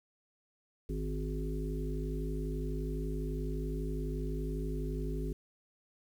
harmonic tone with a mistuned harmonic, 51.91 Hz, G#1, in tune, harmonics 1 / 3 / 5 / 7 / 8, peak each -35 / -40 / -42 / -43 / -44 dBFS, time 0.89-5.33 s, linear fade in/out 5 ms, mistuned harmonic 3, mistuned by -15 cents, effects 10-bit

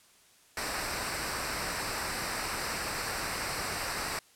pink noise with comb filter, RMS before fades -34 dBFS, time 0.57-4.19 s, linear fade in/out 2 ms, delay 0.3 ms, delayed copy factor -0.65, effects white hiss -61 dBFS RMS until 4.35 s + low-pass 11000 Hz 12 dB/octave

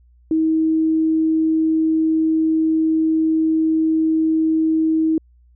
sine tone, 318.7 Hz, D#4, 42 cents sharp, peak -14 dBFS, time 0.31-5.18 s, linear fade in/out 2 ms, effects added 60 Hz sine -49 dBFS peak until 5.55 s

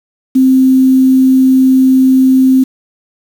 sine tone with quantisation, 261.6 Hz, C4, in tune, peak -4 dBFS, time 0.35-2.64 s, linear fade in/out 10 ms, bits 5, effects none

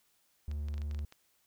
triangle tone, 73.7 Hz, D2, 7 cents sharp, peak -32 dBFS, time 0.48-1.05 s, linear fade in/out 0 ms
clicks, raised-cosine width 0.2 ms, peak -34 dBFS, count 9, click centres 0.514 / 0.685 / 0.741 / 0.78 / 0.818 / 0.912 / 0.947 / 0.991 / 1.124 s
effects white hiss -72 dBFS RMS until 1.46 s

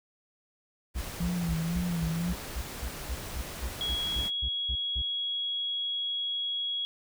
pink noise, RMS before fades -40 dBFS, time 0.94-4.31 s, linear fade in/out 50 ms
triangle tone bursts, 61.9 Hz, B1, 5 cents sharp, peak -28 dBFS, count 16, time 0.95-5.022 s, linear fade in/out 10 ms, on 67 ms, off 200 ms
sine tone with vibrato, 169.6 Hz, E3, 50 cents sharp, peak -28 dBFS, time 1.2-2.33 s, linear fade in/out 5 ms, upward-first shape sine, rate 2 Hz, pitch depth 79 cents each way
sine tone, 3324 Hz, G#7, 1 cent sharp, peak -29 dBFS, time 3.81-6.85 s, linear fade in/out 0 ms
effects none

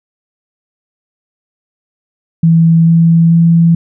sine tone with pitch steps, 164.81 / 166.05 / 167.3 Hz, E3 / E3 / E3, 0 / +13 / +26 cents, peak -4 dBFS, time 2.43-3.75 s, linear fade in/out 5 ms, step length 440 ms, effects none

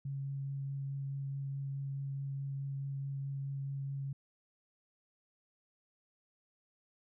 sine tone with vibrato, 137.9 Hz, C#3, 9 cents flat, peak -36 dBFS, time 0.05-4.13 s, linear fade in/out 5 ms, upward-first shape triangle, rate 4.7 Hz, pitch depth 10 cents each way, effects none

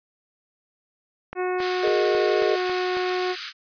click train, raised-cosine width 0.5 ms, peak -18 dBFS, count 7, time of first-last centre 1.33-2.969 s, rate 3.66 Hz
harmonic tone, 365.3 Hz, F#4, 22 cents flat, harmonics 1 / 2 / 3 / 4 / 5 / 6 / 7, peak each -24 / -30 / -34 / -36 / -38 / -40 / -41 dBFS, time 1.35-3.36 s, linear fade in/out 50 ms
white high-pass noise, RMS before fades -28 dBFS, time 1.58-3.53 s, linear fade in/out 50 ms, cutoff 1200 Hz, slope 96 dB/octave
sine chord, Ab suspended second, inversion none, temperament equal, 415.3 / 466.2 / 622.3 Hz, Ab4 / Bb4 / Eb5, 0 / 0 / 0 cents, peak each -22 / -27 / -26 dBFS, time 1.83-2.56 s, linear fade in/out 10 ms
effects resampled to 11025 Hz

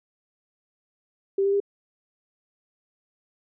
sine tone with pitch steps, 392 / 396.8 / 401.6 Hz, G4 / G4 / G4, 0 / +21 / +42 cents, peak -19 dBFS, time 1.38-1.602 s, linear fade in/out 5 ms, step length 74 ms, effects none

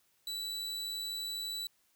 40% pulse tone, 3951 Hz, B7, in tune, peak -35 dBFS, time 0.27-1.67 s, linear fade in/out 2 ms, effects white hiss -72 dBFS RMS until 1.95 s

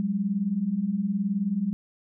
sine beating tone pair, 185 / 204 Hz, F#3 / G#3, 0 / -31 cents, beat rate 19 Hz, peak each -29 / -25 dBFS, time 0-1.73 s, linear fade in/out 0 ms, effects none

